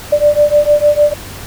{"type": "beating tone pair", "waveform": "sine", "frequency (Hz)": [587.3, 593.9], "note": ["D5", "D5"], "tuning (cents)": [0, 19], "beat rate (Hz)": 6.6, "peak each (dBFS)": -10, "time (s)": [0.12, 1.14], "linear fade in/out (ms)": 10, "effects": ["added 95 Hz sine -36 dBFS peak until 1.46 s", "pink hiss -30 dBFS RMS until 1.46 s"]}